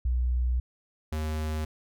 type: tone pair in turn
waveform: sine / square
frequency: 61.6 / 77.61 Hz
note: B1 / D#2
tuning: -4 / -4 cents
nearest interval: major third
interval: 400 cents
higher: second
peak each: -23 / -29 dBFS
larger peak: first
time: 0.05-0.6 / 1.12-1.65 s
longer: first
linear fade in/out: 5 ms
effects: none